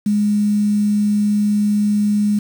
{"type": "tone with quantisation", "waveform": "sine", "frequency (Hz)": 207.7, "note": "G#3", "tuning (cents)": 0, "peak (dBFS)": -13, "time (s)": [0.06, 2.39], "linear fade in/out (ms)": 5, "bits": 6, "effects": []}